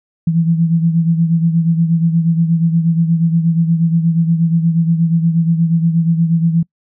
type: beating tone pair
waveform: sine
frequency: 164.81 / 173.21 Hz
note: E3 / F3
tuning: 0 / -14 cents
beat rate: 8.4 Hz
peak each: -11 / -18 dBFS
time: 0.27-6.63 s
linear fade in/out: 5 ms
effects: noise-tail reverb RT60 0.1 s tail -26 dB re dry